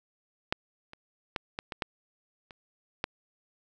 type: clicks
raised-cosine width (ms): 0.3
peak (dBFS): -10 / -29 / -14 / -17 / -20 / -13 / -30 / -12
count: 8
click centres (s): 0.525 / 0.934 / 1.362 / 1.589 / 1.722 / 1.822 / 2.508 / 3.041
effects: none